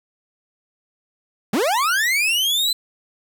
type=linear sweep; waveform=40% pulse; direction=up; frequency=172.3 to 4085 Hz; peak=-16 dBFS; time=1.53-2.73 s; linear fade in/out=5 ms; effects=9-bit